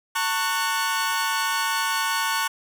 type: chord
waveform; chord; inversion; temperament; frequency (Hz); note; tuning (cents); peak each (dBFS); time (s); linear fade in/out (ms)
sawtooth; F# minor; first; equal with one note detuned; 899.5 / 1108.7 / 1480; A5 / C#6 / F#6; +38 / 0 / 0; -23; 0.15-2.48; 10
effects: none